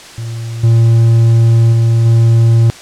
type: tone with level steps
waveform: triangle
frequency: 115 Hz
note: A#2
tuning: 23 cents flat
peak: -17 / -3 / -5 / -3 dBFS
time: 0.18-2.7 s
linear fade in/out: 0 ms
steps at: 0.63 / 1.72 / 2.05 s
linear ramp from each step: 10 ms
effects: white hiss -33 dBFS RMS until 2.81 s + low-pass 7000 Hz 12 dB/octave